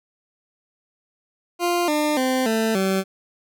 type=tone with pitch steps; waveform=20% pulse; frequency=349.2 / 300.5 / 258.6 / 222.5 / 191.51 Hz; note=F4 / D4 / C4 / A3 / G3; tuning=0 / +40 / -20 / +20 / -40 cents; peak=-14 dBFS; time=1.59-3.04 s; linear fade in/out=50 ms; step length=290 ms; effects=none